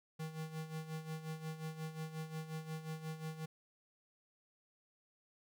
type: tone with tremolo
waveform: square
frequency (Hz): 158.3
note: D#3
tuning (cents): +30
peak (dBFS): -40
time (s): 0.19-3.46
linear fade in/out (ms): 10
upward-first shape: sine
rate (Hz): 5.6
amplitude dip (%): 70
effects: none